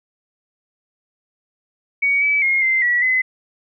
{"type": "tone with pitch steps", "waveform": "sine", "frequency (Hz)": [2249, 2294, 2145, 2079, 1937, 2032], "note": ["C#7", "D7", "C7", "C7", "B6", "B6"], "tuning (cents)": [24, -41, 42, -12, -34, 49], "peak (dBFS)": -14, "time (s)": [2.02, 3.22], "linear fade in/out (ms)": 10, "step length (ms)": 200, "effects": []}